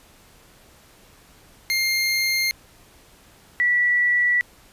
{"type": "tone pair in turn", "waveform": ["25% pulse", "sine"], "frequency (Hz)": [2117, 1951.5], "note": ["C7", "B6"], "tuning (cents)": [20, -21], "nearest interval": "minor second", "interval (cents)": 141, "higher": "first", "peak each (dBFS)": -16, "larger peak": "neither", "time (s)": [[1.7, 2.51], [3.6, 4.41]], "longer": "neither", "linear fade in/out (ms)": 0, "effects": ["pink hiss -52 dBFS RMS until 4.72 s", "resampled to 32000 Hz"]}